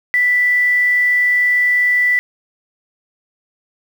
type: tone with quantisation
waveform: sine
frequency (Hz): 1975.5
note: B6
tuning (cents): 0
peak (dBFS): -11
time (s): 0.14-2.19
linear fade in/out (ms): 0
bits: 6
effects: none